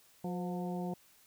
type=harmonic tone with a mistuned harmonic; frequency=179.2 Hz; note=F3; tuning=45 cents sharp; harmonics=1 / 2 / 3 / 4 / 5; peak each=-36 / -42 / -46 / -44 / -49 dBFS; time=0.24-0.94 s; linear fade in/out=5 ms; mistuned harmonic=3; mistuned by=-63 cents; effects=white hiss -64 dBFS RMS until 1.26 s